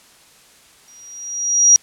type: tone with exponential growth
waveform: sine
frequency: 5740 Hz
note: F8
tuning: 47 cents sharp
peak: -4 dBFS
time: 0.88-1.76 s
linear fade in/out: 0 ms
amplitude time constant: 190 ms
effects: white hiss -49 dBFS RMS until 1.82 s + low-pass 10000 Hz 12 dB/octave